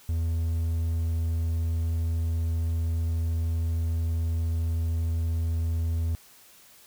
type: tone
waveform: triangle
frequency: 82.41 Hz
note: E2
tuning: in tune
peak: -22 dBFS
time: 0.09-6.15 s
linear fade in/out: 0 ms
effects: white hiss -54 dBFS RMS until 6.86 s